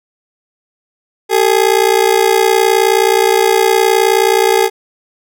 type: ring-modulated tone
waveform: 30% pulse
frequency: 416.3 Hz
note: G#4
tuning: 4 cents sharp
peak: -3 dBFS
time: 1.29-4.7 s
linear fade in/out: 50 ms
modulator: 29.6 Hz
effects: none